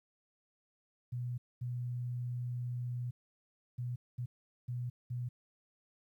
sine tone bursts at uneven times, 122.6 Hz, B2, 12 cents flat, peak -35 dBFS, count 6, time 1.12-1.38 / 1.61-3.11 / 3.78-3.96 / 4.18-4.26 / 4.68-4.9 / 5.1-5.29 s, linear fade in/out 10 ms, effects 12-bit

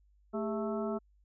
harmonic tone with a mistuned harmonic, 220 Hz, A3, in tune, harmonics 1 / 2 / 3 / 4 / 5 / 6, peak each -35 / -36 / -39 / -47 / -48 / -44 dBFS, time 0.33-0.99 s, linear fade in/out 20 ms, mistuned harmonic 2, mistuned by -140 cents, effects added 50 Hz sine -63 dBFS peak until 1.24 s

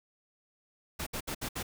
pink noise bursts, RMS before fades -36 dBFS, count 5, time 0.99-1.63 s, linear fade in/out 10 ms, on 76 ms, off 65 ms, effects none

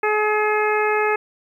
harmonic tone, 424.5 Hz, G#4, 38 cents sharp, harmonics 1 / 2 / 3 / 4 / 5 / 6, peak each -20 / -23 / -25 / -26 / -27 / -28 dBFS, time 0.03-1.16 s, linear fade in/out 5 ms, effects 9-bit

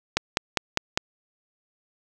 click train, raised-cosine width 0.2 ms, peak -3 dBFS, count 5, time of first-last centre 0.17-0.975 s, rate 4.97 Hz, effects none

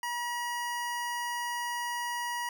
25% pulse tone, 960 Hz, B5, 49 cents flat, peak -28 dBFS, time 0.03-2.49 s, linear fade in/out 2 ms, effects none

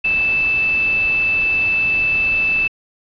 sine tone in noise, 2637 Hz, E7, in tune, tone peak -14 dBFS, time 0.04-2.68 s, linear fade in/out 10 ms, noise pink, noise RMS -32 dBFS, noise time 0.04-2.68 s, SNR +15 dB, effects resampled to 11025 Hz

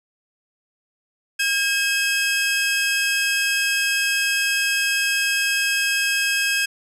sawtooth tone pair together, 1619 / 2574 Hz, G#6 / E7, -45 / -42 cents, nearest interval minor sixth, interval 803 cents, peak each -18 dBFS, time 1.39-6.66 s, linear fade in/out 10 ms, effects low-pass 12000 Hz 12 dB/octave + 9-bit

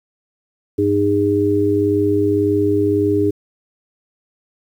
harmonic tone, 101.8 Hz, G#2, 34 cents flat, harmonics 1 / 3 / 4, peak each -22 / -17 / -16 dBFS, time 0.78-3.31 s, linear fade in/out 10 ms, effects 8-bit

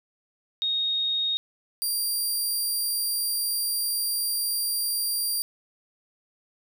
sine / 10% pulse tone pair in turn, 3729 / 4751 Hz, A#7 / D8, 0 / +19 cents, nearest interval major third, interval 419 cents, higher second, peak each -23 / -18 dBFS, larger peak second, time 0.62-1.37 / 1.82-5.42 s, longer second, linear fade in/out 0 ms, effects none

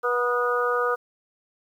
harmonic tone with a mistuned harmonic, 243.3 Hz, B3, 26 cents flat, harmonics 2 / 3 / 4 / 5 / 6, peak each -24 / -34 / -33 / -25 / -29 dBFS, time 0.03-0.96 s, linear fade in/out 20 ms, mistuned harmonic 5, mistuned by +24 cents, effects 9-bit

